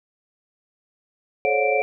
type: tone cluster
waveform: sine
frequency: 430.4 / 538 / 567 / 721 / 2345 Hz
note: A4 / C5 / C#5 / F#5 / D7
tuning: -38 / +48 / +39 / -45 / -3 cents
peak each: -24 dBFS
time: 1.45-1.82 s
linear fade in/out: 0 ms
effects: none